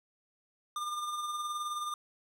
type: tone with tremolo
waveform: square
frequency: 1204 Hz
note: D6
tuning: 43 cents sharp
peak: -33 dBFS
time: 0.76-1.94 s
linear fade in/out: 2 ms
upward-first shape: sine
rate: 19 Hz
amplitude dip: 40%
effects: low-pass 12000 Hz 12 dB/octave + 12-bit

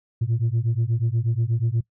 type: beating tone pair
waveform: sine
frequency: 111.4 / 119.7 Hz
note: A2 / A#2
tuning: +22 / +46 cents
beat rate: 8.3 Hz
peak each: -21 dBFS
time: 0.21-1.81 s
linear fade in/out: 10 ms
effects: noise-tail reverb RT60 0.1 s tail -21 dB re dry + tanh soft clip ceiling -16 dBFS

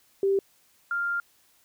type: tone pair in turn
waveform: sine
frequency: 392 / 1396.9 Hz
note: G4 / F6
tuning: 0 / 0 cents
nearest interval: octave + minor seventh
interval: 2200 cents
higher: second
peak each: -20 / -25 dBFS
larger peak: first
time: 0.23-0.39 / 0.91-1.2 s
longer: second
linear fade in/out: 2 ms
effects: white hiss -63 dBFS RMS until 1.64 s

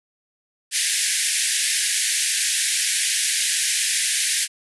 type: band-pass noise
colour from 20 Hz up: white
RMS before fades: -22 dBFS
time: 0.71-4.48 s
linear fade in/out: 50 ms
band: 1600 to 11000 Hz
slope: 96 dB/octave
effects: none

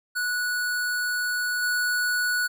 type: tone with level steps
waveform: square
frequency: 1471 Hz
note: F#6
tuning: 11 cents flat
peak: -25 / -23 dBFS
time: 0.15-2.48 s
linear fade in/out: 20 ms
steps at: 1.62 s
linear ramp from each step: 10 ms
effects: none

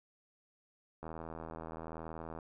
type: click train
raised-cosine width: 1 ms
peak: -30 dBFS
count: 111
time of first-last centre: 1.03-2.388 s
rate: 81 Hz
effects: none

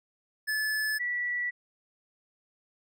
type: tone pair in turn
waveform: square / sine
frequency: 1729 / 1951.4 Hz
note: A6 / B6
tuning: -31 / -21 cents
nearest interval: major second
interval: 210 cents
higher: second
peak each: -28 dBFS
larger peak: neither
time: 0.47-0.99 / 0.99-1.51 s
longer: neither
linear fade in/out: 20 ms
effects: none

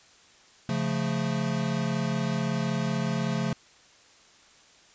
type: chord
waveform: square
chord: Db augmented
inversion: none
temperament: equal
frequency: 138.59 / 174.61 / 220 Hz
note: Db3 / F3 / A3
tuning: 0 / 0 / 0 cents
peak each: -31 dBFS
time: 0.69-3.53 s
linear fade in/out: 2 ms
effects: white hiss -56 dBFS RMS until 4.94 s + resampled to 16000 Hz

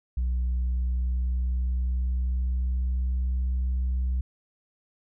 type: tone with pitch glide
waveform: sine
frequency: 61.74 to 63.29 Hz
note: B1 to B1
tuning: 0 to +43 cents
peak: -21 dBFS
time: 0.17-4.21 s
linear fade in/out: 5 ms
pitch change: +43 cents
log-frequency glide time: 0.34-3.52 s
effects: tanh soft clip ceiling -22 dBFS

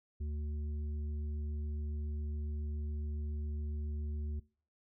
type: harmonic tone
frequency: 74.4 Hz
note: D2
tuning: 23 cents sharp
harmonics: 1 / 3 / 5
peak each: -35 / -50 / -55 dBFS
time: 0.2-4.4 s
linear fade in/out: 10 ms
effects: noise-tail reverb RT60 0.4 s tail -21 dB re dry

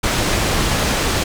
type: low-pass noise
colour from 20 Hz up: pink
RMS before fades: -18 dBFS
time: 0.03-1.24 s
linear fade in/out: 10 ms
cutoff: 8300 Hz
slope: 12 dB/octave
effects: none

